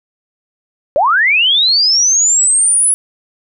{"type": "linear sweep", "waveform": "sine", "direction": "up", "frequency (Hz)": [523.3, 10360], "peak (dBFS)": -8, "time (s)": [0.96, 2.94], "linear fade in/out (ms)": 0, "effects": []}